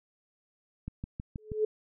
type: click train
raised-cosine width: 5 ms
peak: -24 dBFS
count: 5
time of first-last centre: 0.88-1.518 s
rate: 6.27 Hz
type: tone with exponential growth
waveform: sine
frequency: 429.8 Hz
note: A4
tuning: 41 cents flat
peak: -21 dBFS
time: 1.38-1.65 s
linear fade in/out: 5 ms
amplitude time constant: 57 ms
effects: none